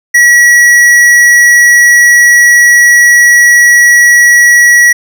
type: tone with tanh clipping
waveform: sine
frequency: 1927 Hz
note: B6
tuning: 43 cents flat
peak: -3 dBFS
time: 0.14-4.93 s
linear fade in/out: 10 ms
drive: 14 dB
effects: none